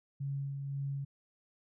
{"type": "tone with tremolo", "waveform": "sine", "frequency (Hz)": 139, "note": "C#3", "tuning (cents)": 5, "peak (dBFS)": -33, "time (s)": [0.2, 1.05], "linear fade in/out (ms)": 10, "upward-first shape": "sine", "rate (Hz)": 1.9, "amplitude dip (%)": 35, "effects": []}